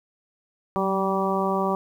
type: harmonic tone with a mistuned harmonic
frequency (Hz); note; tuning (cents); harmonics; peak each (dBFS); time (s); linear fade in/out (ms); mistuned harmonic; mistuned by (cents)
193.2; G3; -25; 1 / 2 / 3 / 4 / 5 / 6; -27 / -27 / -29 / -29 / -29 / -29; 0.76-1.75; 0; 1; -29
effects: 9-bit